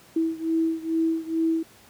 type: beating tone pair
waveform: sine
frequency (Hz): 324.7 / 327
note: E4 / E4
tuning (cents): -26 / -14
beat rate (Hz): 2.3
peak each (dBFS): -24 / -26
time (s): 0.16-1.63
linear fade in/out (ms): 5
effects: pink hiss -52 dBFS RMS until 1.89 s + high-pass 100 Hz 12 dB/octave